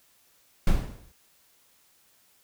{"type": "noise with exponential decay", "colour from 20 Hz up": "brown", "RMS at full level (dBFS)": -18, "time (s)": [0.67, 1.12], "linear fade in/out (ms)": 2, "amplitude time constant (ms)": 96, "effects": ["white hiss -63 dBFS RMS until 2.43 s"]}